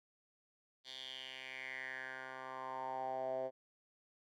10% pulse tone with band-pass filter sweep, 130.81 Hz, C3, in tune, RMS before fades -44 dBFS, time 0.84-3.51 s, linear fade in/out 50 ms, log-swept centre 3900 to 570 Hz, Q 5.3, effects none

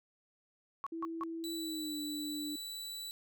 sine tone bursts, 1106 Hz, C#6, 4 cents flat, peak -35 dBFS, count 3, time 0.84-1.235 s, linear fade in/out 0 ms, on 25 ms, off 160 ms
sine tone with pitch glide, 329.4 to 296.9 Hz, E4 to D4, -1 to +19 cents, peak -38 dBFS, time 0.92-2.56 s, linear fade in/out 5 ms, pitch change -180 cents, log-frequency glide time 1.54-1.99 s
sawtooth tone, 3951 Hz, B7, in tune, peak -38 dBFS, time 1.44-3.11 s, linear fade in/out 0 ms
effects none

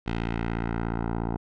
10% pulse tone with low-pass filter sweep, 57 Hz, A#1, 38 cents flat, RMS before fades -29 dBFS, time 0.06-1.37 s, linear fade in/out 10 ms, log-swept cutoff 3200 to 880 Hz, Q 1.3, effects none

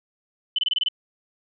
sine tone bursts, 3023 Hz, F#7, 36 cents sharp, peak -19 dBFS, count 7, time 0.56-0.885 s, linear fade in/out 2 ms, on 25 ms, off 25 ms, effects none

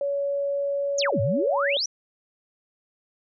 sine tone, 563 Hz, C#5, 27 cents sharp, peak -23 dBFS, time 0.01-1.77 s, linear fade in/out 2 ms
sine exponential two-way sweep, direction down then up, 7240 to 96 to 6120 Hz, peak -23 dBFS, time 0.98-1.86 s, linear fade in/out 5 ms, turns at 1.21 s
effects none

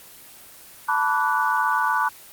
sine chord, B minor seventh, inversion third, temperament equal with one note detuned, 880 / 987.8 / 1153.1 / 1480 Hz, A5 / B5 / D6 / F#6, 0 / 0 / -32 / 0 cents, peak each -24 dBFS, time 0.88-2.09 s, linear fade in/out 10 ms, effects white hiss -45 dBFS RMS until 2.32 s + Opus 24 kbps

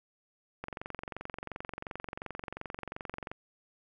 click train, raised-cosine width 0.5 ms, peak -23 dBFS, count 62, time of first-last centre 0.64-3.315 s, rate 22.8 Hz, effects none

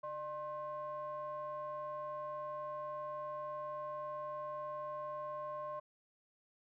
triangle ring-modulated tone, 230.9 Hz, A#3, 16 cents flat, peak -35 dBFS, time 0.03-5.8 s, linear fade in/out 10 ms, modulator 833 Hz, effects none

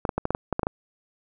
clicks, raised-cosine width 1 ms, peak -10 dBFS, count 10, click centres 0.052 / 0.092 / 0.18 / 0.254 / 0.306 / 0.349 / 0.527 / 0.594 / 0.632 / 0.669 s, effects none

